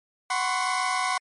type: tone cluster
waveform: 30% pulse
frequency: 742 / 1011 / 1073 / 1119 Hz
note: F#5 / B5 / C6 / C#6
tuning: +5 / +40 / +43 / +16 cents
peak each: -26 / -26 / -27 / -29 dBFS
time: 0.3-1.18 s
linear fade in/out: 5 ms
effects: MP3 48 kbps